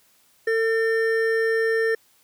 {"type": "tone pair together", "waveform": "triangle", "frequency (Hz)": [450, 1800], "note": ["A4", "A6"], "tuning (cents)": [39, 39], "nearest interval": "2 octaves", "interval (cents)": 2400, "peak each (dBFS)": [-18, -23], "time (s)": [0.47, 1.95], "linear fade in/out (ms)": 5, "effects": ["white hiss -60 dBFS RMS until 2.23 s", "high-pass 60 Hz 12 dB/octave"]}